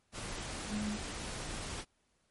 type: tone in noise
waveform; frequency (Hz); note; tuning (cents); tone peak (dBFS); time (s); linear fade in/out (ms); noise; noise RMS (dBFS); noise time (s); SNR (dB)
sine; 210.3; G#3; +22; -34; 0.69-0.98; 50; pink; -41; 0.12-1.85; +4
effects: pink hiss -75 dBFS RMS until 2.3 s + MP3 48 kbps